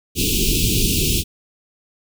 pink band-stop noise, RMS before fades -18 dBFS, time 0.15-1.24 s, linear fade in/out 50 ms, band 440 to 2500 Hz, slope 96 dB/octave, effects none

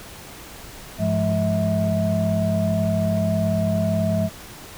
sine tone cluster, 101.4 / 172.1 / 210.3 / 647 Hz, G#2 / F3 / G#3 / E5, -41 / -25 / +22 / -32 cents, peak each -23 dBFS, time 0.98-4.3 s, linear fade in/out 50 ms, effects tanh soft clip ceiling -11 dBFS + pink hiss -40 dBFS RMS until 4.77 s

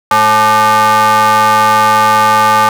square ring-modulated tone, 162.9 Hz, E3, 20 cents flat, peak -4 dBFS, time 0.11-2.69 s, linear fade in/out 2 ms, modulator 1030 Hz, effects none

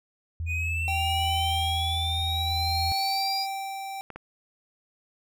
sine tone, 82.8 Hz, E2, 8 cents sharp, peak -28 dBFS, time 0.4-2.92 s, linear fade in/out 0 ms
triangle exponential sweep, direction up, 2459 to 4947 Hz, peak -27 dBFS, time 0.46-3.47 s, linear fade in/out 50 ms
square tone with tremolo, 780 Hz, G5, 9 cents flat, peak -27 dBFS, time 0.88-4.01 s, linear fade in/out 0 ms, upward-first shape sine, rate 0.58 Hz, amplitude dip 55%
clicks, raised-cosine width 0.5 ms, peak -24 dBFS, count 2, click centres 4.103 / 4.16 s
effects none

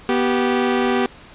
sawtooth tone pair together, 244.8 / 388.6 Hz, B3 / G4, -15 / -15 cents, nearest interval minor sixth, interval 800 cents, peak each -15 dBFS, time 0.09-1.06 s, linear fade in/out 0 ms, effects pink hiss -43 dBFS RMS until 1.34 s + resampled to 8000 Hz

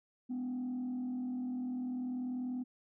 sine tone with frequency modulation, 250.8 Hz, B3, 27 cents sharp, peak -33 dBFS, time 0.29-2.64 s, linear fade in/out 20 ms, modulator 40.4 Hz, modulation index 0.33, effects tanh soft clip ceiling -33 dBFS

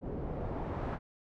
pink noise with low-pass filter sweep, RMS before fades -37 dBFS, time 0.01-0.99 s, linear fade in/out 50 ms, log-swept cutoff 460 to 1200 Hz, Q 1, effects none

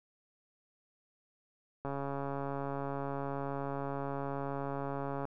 click train, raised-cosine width 1 ms, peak -24 dBFS, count 474, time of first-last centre 1.85-5.253 s, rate 139 Hz, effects none

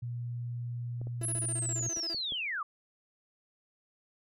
sine tone, 120 Hz, B2, 49 cents flat, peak -34 dBFS, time 0.02-1.89 s, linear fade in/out 10 ms
clicks, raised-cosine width 2 ms, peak -33 dBFS, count 10, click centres 1.015 / 1.071 / 1.214 / 1.354 / 1.442 / 1.811 / 1.864 / 1.971 / 2.146 / 2.322 s
30% pulse tone bursts, 334.1 Hz, E4, 23 cents sharp, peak -39 dBFS, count 14, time 1.21-2.14 s, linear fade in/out 5 ms, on 46 ms, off 22 ms
sine linear sweep, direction down, 11050 to 1110 Hz, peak -32 dBFS, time 1.23-2.63 s, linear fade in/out 5 ms
effects none

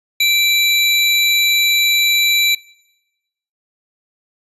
square tone pair together, 2337 / 3938 Hz, D7 / B7, -9 / -6 cents, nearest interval major sixth, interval 903 cents, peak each -15 dBFS, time 0.2-2.55 s, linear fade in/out 5 ms, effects noise-tail reverb RT60 1.0 s tail -24 dB re dry + resampled to 32000 Hz

